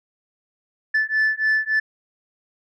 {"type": "beating tone pair", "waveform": "sine", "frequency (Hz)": [1746, 1749.5], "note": ["A6", "A6"], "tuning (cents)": [-14, -10], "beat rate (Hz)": 3.5, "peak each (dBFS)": -19, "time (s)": [0.94, 1.8], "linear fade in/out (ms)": 10, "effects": ["tanh soft clip ceiling -14 dBFS"]}